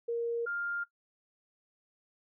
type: tone pair in turn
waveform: sine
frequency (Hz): 467.8 / 1401.8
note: A#4 / F6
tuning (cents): +6 / +6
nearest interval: octave + perfect fifth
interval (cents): 1900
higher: second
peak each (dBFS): -29 / -32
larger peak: first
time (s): 0.08-0.46 / 0.46-0.84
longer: neither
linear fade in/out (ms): 10
effects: noise-tail reverb RT60 0.1 s tail -17 dB re dry